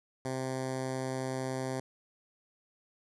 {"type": "tone with notch filter", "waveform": "10% pulse", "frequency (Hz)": 130.81, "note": "C3", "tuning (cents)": 0, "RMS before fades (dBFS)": -35, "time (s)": [0.25, 1.8], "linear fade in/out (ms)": 2, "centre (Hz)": 2800, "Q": 1.1, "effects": ["resampled to 24000 Hz", "11-bit"]}